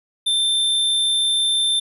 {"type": "tone", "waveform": "square", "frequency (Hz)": 3567, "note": "A7", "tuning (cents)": 23, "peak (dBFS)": -17, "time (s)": [0.26, 1.8], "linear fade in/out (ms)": 10, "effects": ["resampled to 32000 Hz"]}